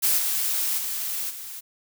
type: noise with level steps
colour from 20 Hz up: blue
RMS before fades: -21 / -25 / -29 / -37 dBFS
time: 0.02-1.61 s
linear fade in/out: 20 ms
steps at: 0.17 / 0.77 / 1.29 s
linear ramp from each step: 20 ms
effects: none